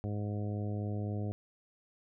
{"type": "harmonic tone", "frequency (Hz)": 103.83, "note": "G#2", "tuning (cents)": 0, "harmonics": [1, 2, 3, 4, 5, 6, 7], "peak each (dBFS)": [-34, -40, -44, -46, -48, -50, -51], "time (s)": [0.04, 1.32], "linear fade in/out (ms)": 0, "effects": []}